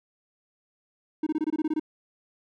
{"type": "tone bursts", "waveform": "triangle", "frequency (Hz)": 310.3, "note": "D#4", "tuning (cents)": -5, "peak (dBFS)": -21, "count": 10, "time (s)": [1.23, 1.797], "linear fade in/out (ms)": 5, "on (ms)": 36, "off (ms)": 23, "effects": []}